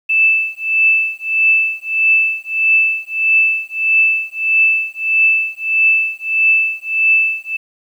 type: tone with tremolo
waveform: sine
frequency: 2637 Hz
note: E7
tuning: in tune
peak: -7 dBFS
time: 0.09-7.57 s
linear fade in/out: 10 ms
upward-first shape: triangle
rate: 1.6 Hz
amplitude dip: 100%
effects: 8-bit